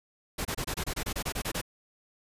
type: noise bursts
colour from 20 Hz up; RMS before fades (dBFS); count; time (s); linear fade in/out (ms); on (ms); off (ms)
pink; -32; 13; 0.38-1.615; 10; 71; 26
effects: resampled to 32000 Hz